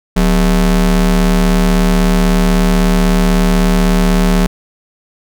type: ring-modulated tone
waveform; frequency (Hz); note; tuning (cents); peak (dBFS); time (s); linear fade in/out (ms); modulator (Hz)
square; 110; A2; 0; -6; 0.16-4.47; 10; 71.9
effects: none